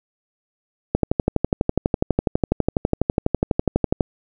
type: click train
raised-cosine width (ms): 2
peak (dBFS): -3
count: 38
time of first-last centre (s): 0.95-4.008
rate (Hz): 12.1
effects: none